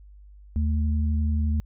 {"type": "tone pair together", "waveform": "sine", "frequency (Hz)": [77.2, 220], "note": ["D#2", "A3"], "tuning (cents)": [-13, 0], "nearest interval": "octave + tritone", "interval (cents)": 1813, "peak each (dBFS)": [-21, -30], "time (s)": [0.56, 1.6], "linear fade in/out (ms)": 0, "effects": ["added 50 Hz sine -45 dBFS peak until 1.65 s"]}